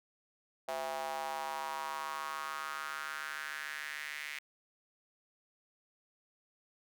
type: tone with high-pass filter sweep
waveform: square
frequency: 73.42 Hz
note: D2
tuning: in tune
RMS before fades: -40 dBFS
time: 0.68-4.39 s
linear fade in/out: 5 ms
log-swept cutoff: 680 to 2100 Hz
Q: 3.9
effects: none